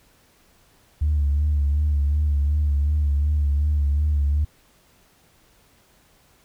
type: tone with vibrato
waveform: sine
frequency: 73.1 Hz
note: D2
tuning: 7 cents flat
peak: -16 dBFS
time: 1.01-4.45 s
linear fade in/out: 10 ms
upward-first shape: sine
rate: 2.7 Hz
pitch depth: 53 cents each way
effects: tanh soft clip ceiling -14 dBFS + pink hiss -58 dBFS RMS until 6.44 s